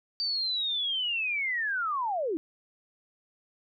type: linear sweep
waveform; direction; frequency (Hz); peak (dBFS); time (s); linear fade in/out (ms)
sine; down; 4644 to 293.7; -27; 0.2-2.37; 0
effects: none